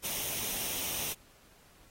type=noise with comb filter; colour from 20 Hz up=white; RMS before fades=-35 dBFS; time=0.03-1.14 s; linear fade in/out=20 ms; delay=0.33 ms; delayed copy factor=+0.5; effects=pink hiss -61 dBFS RMS until 1.9 s + AAC 48 kbps